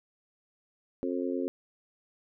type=harmonic tone; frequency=89 Hz; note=F2; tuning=33 cents sharp; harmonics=3 / 4 / 5 / 6; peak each=-32 / -34 / -36 / -38 dBFS; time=1.03-1.48 s; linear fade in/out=0 ms; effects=none